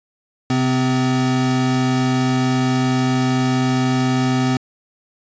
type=tone pair together; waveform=square; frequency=130.81 / 255.2 Hz; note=C3 / C4; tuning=0 / -43 cents; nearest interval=octave; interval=1157 cents; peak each=-20 / -18 dBFS; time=0.5-4.57 s; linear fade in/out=2 ms; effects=resampled to 16000 Hz